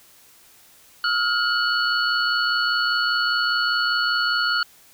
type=tone cluster; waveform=sine; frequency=1296 / 1421 / 2963 / 4414 Hz; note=E6 / F6 / F#7 / C#8; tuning=-30 / +30 / +2 / -8 cents; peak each=-28 / -21 / -30 / -24 dBFS; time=1.04-4.63 s; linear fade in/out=2 ms; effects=white hiss -52 dBFS RMS until 4.93 s